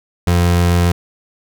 30% pulse tone, 87.31 Hz, F2, in tune, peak -8 dBFS, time 0.27-0.92 s, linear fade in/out 5 ms, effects none

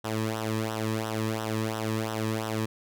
sawtooth tone with flanger, 110 Hz, A2, in tune, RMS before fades -30 dBFS, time 0.04-2.66 s, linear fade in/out 10 ms, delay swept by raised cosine 0.43 to 1.43 ms, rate 2.9 Hz, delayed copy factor -0.75, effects none

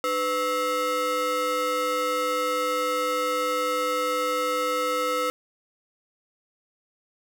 square ring-modulated tone, 402.3 Hz, G4, 45 cents sharp, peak -21 dBFS, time 0.04-5.3 s, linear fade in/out 0 ms, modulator 905 Hz, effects none

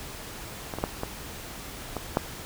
clicks, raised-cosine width 1 ms, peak -19 / -18 / -10 / -15 / -16 / -7 dBFS, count 6, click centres 0.738 / 0.786 / 0.839 / 1.034 / 1.967 / 2.171 s, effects pink hiss -40 dBFS RMS until 2.45 s

